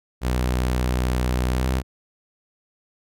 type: tone with pitch glide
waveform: sawtooth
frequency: 62.3 to 64.31 Hz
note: B1 to C2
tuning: +16 to -29 cents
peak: -16 dBFS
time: 0.21-1.83 s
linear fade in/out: 50 ms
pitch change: +55 cents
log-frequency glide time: 1.51-1.68 s
effects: none